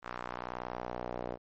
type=tone with band-pass filter sweep; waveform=sawtooth; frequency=61 Hz; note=B1; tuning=21 cents flat; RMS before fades=-40 dBFS; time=0.02-1.38 s; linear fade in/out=50 ms; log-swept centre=1300 to 560 Hz; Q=1.6; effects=MP3 32 kbps